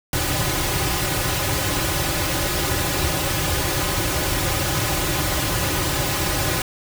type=noise with comb filter; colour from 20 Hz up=pink; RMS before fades=-22 dBFS; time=0.13-6.62 s; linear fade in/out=2 ms; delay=4.4 ms; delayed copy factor=-1; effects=none